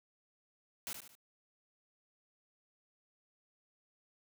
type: noise with echo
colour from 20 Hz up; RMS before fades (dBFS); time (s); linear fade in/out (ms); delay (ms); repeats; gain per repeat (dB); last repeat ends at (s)
white; -41; 0.87-0.93; 0; 74; 3; -7; 1.152
effects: none